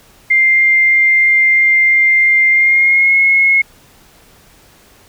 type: tone with pitch glide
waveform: sine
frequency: 2101 to 2170 Hz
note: C7 to C#7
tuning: +7 to -37 cents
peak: -7 dBFS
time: 0.3-3.62 s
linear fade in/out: 10 ms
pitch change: +56 cents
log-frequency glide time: 2.5-3.16 s
effects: pink hiss -46 dBFS RMS until 5.08 s